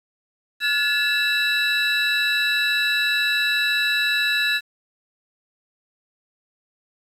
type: tone cluster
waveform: triangle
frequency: 1426 / 1712 / 2654 / 3927 Hz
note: F6 / A6 / E7 / B7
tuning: +36 / -48 / +11 / -11 cents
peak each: -27 / -20 / -24 / -22 dBFS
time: 0.6-4.61 s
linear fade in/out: 50 ms
effects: resampled to 32000 Hz + 8-bit